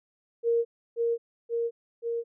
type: tone with echo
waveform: sine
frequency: 466.2 Hz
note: A#4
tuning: in tune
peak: -21 dBFS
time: 0.43-0.65 s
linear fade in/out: 50 ms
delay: 530 ms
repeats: 3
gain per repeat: -2 dB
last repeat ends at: 2.24 s
effects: none